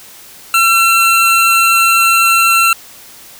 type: tone pair together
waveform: square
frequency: 1352 / 2704 Hz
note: E6 / E7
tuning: +43 / +43 cents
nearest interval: octave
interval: 1200 cents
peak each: -11 dBFS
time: 0.54-2.73 s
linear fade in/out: 2 ms
effects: white hiss -37 dBFS RMS until 3.39 s